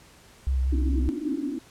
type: tone with vibrato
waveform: sine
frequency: 65.41 Hz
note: C2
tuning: in tune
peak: -21 dBFS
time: 0.47-1.09 s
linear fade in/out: 0 ms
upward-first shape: sine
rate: 5.3 Hz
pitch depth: 29 cents each way
type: band-pass noise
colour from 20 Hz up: pink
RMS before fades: -30 dBFS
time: 0.72-1.59 s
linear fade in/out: 10 ms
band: 260 to 330 Hz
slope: 96 dB/octave
effects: pink hiss -53 dBFS RMS until 1.7 s + low-pass 11000 Hz 12 dB/octave